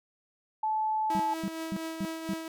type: tone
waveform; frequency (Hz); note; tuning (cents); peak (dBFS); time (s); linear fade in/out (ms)
sine; 868; A5; -24; -26; 0.63-1.34; 5
type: tone with tremolo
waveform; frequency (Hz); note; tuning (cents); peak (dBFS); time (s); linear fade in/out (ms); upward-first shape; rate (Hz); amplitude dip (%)
sawtooth; 323.9; E4; -30; -29; 1.1-2.48; 2; triangle; 4.3; 45
type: tone bursts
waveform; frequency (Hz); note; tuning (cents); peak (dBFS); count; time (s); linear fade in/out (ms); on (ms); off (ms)
sine; 195.6; G3; -4; -29; 5; 1.15-2.335; 0; 45; 240
effects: none